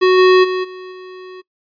square tone with level steps, 370 Hz, F#4, in tune, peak -9 / -7 / -17 / -30 / -32 dBFS, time 0.01-1.42 s, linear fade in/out 20 ms, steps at 0.17 / 0.43 / 0.63 / 0.91 s, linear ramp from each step 20 ms, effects noise-tail reverb RT60 0.1 s tail -23 dB re dry + resampled to 11025 Hz

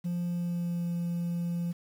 sine tone with pitch glide, 174.61 to 172.21 Hz, F3 to F3, 0 to -24 cents, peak -26 dBFS, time 0.04-1.73 s, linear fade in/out 20 ms, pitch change -24 cents, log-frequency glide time 0.25-0.91 s, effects tanh soft clip ceiling -28 dBFS + 9-bit

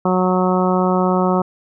harmonic tone, 183.7 Hz, F#3, 12 cents flat, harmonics 1 / 2 / 3 / 4 / 5 / 6 / 7, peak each -17 / -20 / -22 / -23 / -24 / -25 / -25 dBFS, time 0.05-1.42 s, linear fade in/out 5 ms, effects none

